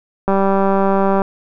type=click train; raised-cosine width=1 ms; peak=-3 dBFS; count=184; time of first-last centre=0.28-1.218 s; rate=195 Hz; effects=none